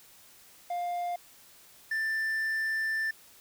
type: tone pair in turn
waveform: triangle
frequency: 703 / 1774.6 Hz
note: F5 / A6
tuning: +11 / +14 cents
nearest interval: octave + major third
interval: 1603 cents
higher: second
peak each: -28 / -26 dBFS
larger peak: second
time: 0.7-1.16 / 1.91-3.11 s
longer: second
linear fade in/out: 5 ms
effects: white hiss -56 dBFS RMS until 3.4 s